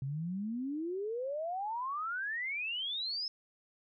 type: exponential sweep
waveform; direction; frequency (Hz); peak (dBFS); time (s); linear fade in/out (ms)
sine; up; 130 to 5274; -34; 0.02-3.28; 2
effects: none